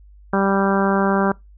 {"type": "harmonic tone", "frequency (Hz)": 196, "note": "G3", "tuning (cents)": 0, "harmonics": [1, 2, 3, 4, 5, 6, 7, 8], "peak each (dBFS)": [-19, -22, -24, -25, -26, -27, -27, -28], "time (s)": [0.33, 1.32], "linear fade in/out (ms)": 5, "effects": ["noise-tail reverb RT60 0.2 s tail -24 dB re dry", "added 50 Hz sine -43 dBFS peak until 1.57 s"]}